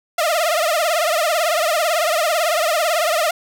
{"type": "tone with vibrato", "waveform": "sawtooth", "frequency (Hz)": 650, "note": "E5", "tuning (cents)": -24, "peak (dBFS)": -12, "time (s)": [0.18, 3.31], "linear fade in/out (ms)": 5, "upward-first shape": "triangle", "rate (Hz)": 18, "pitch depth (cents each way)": 170, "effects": []}